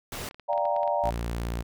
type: noise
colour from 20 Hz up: pink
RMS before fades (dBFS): -36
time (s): 0.12-0.29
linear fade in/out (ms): 2
type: clicks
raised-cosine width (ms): 0.3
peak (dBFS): -29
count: 12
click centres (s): 0.154 / 0.207 / 0.279 / 0.311 / 0.345 / 0.397 / 0.531 / 0.578 / 0.654 / 0.764 / 0.832 / 0.877
type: chord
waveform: sine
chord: G minor seventh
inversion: second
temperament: equal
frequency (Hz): 587.3 / 698.5 / 784 / 932.3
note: D5 / F5 / G5 / Bb5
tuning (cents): 0 / 0 / 0 / 0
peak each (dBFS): -27 / -29 / -31 / -29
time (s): 0.48-1.11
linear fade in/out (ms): 20
type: tone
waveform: sawtooth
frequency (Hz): 58.1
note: A#1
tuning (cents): -5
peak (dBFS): -25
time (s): 1.03-1.63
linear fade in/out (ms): 20
effects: none